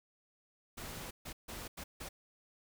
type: noise bursts at uneven times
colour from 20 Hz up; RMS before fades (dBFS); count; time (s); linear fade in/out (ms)
pink; -45; 5; 0.77-1.11 / 1.25-1.33 / 1.48-1.68 / 1.77-1.84 / 2-2.09; 10
effects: none